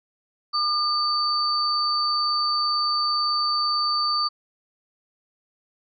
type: tone pair together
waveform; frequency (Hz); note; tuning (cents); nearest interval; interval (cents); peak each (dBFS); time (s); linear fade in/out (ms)
sine; 1208 / 4569; D6 / D8; +48 / -48; octave + major seventh; 2304; -23; 0.53-4.29; 20
effects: none